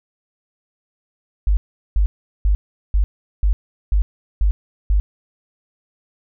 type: tone bursts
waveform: sine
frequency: 50.2 Hz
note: G1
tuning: 42 cents sharp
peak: -12 dBFS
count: 8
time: 1.47-5 s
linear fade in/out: 0 ms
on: 100 ms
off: 390 ms
effects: none